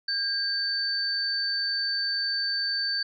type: tone pair together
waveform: sine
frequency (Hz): 1609 / 4551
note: G6 / C#8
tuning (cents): +45 / +45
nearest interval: octave + tritone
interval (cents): 1800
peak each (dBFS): -31 / -26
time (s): 0.08-3.03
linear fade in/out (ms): 5
effects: none